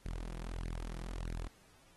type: tone with flanger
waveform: sawtooth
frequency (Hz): 41.95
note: E1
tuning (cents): +31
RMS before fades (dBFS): -41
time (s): 0.05-1.48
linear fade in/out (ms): 10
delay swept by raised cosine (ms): 0.44 to 6.04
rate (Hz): 1.6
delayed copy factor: +0.7
effects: pink hiss -65 dBFS RMS until 1.96 s + AAC 32 kbps